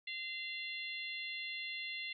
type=harmonic tone; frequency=690 Hz; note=F5; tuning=21 cents flat; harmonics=3 / 4 / 5 / 6; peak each=-43 / -45 / -47 / -49 dBFS; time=0.07-2.13 s; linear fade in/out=5 ms; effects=none